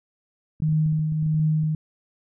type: clicks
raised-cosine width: 5 ms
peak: -26 dBFS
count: 12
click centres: 0.602 / 0.688 / 0.726 / 0.861 / 0.926 / 0.992 / 1.123 / 1.227 / 1.263 / 1.344 / 1.396 / 1.635 s
type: tone with tremolo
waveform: sine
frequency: 155.56 Hz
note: D#3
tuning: in tune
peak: -17 dBFS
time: 0.62-1.75 s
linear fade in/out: 2 ms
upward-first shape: triangle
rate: 1.5 Hz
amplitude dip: 45%
effects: none